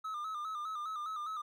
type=tone with vibrato; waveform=triangle; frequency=1245 Hz; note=D#6; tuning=1 cent sharp; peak=-35 dBFS; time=0.04-1.42 s; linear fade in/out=10 ms; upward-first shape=square; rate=4.9 Hz; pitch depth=60 cents each way; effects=none